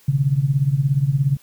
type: tone with tremolo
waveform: sine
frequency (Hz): 138.59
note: C#3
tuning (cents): 0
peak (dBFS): -11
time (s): 0.08-1.37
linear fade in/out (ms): 5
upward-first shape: triangle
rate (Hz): 17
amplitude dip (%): 90
effects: white hiss -53 dBFS RMS until 1.42 s